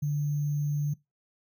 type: tone with sample-and-hold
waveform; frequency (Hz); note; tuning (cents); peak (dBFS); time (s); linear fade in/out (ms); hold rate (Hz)
sine; 146.4; D3; -5; -25; 0.02-0.94; 10; 6300
effects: noise-tail reverb RT60 0.2 s tail -21 dB re dry